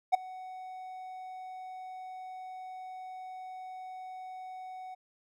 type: tone with ADSR envelope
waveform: triangle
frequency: 745 Hz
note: F#5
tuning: 12 cents sharp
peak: -16 dBFS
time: 0.12-4.95 s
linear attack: 23 ms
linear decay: 10 ms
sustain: -23 dB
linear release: 13 ms
effects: none